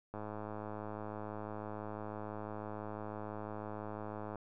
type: click train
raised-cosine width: 1 ms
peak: -29 dBFS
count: 448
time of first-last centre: 0.14-4.357 s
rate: 106 Hz
effects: none